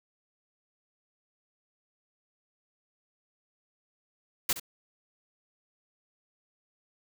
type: noise with echo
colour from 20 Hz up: white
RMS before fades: -26 dBFS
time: 4.49-4.53 s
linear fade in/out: 5 ms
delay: 68 ms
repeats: 1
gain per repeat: -13 dB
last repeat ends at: 4.598 s
effects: none